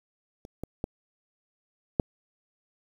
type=clicks; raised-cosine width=2 ms; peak=-30 / -21 / -16 / -8 dBFS; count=4; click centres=0.451 / 0.636 / 0.841 / 1.998 s; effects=8-bit